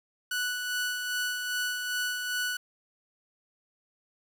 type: tone with tremolo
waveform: sawtooth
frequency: 1480 Hz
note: F#6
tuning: in tune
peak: -24 dBFS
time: 0.31-2.57 s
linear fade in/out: 5 ms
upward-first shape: sine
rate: 2.5 Hz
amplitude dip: 40%
effects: 9-bit